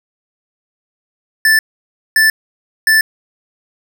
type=tone bursts; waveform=square; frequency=1760 Hz; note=A6; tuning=in tune; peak=-8 dBFS; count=3; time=1.45-3.01 s; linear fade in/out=2 ms; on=140 ms; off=570 ms; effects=none